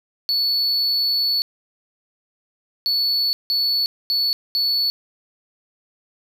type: tone bursts at uneven times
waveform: triangle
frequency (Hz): 4435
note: C#8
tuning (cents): 0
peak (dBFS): -16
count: 5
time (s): 0.29-1.42 / 2.86-3.33 / 3.5-3.86 / 4.1-4.33 / 4.55-4.9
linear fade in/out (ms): 0
effects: none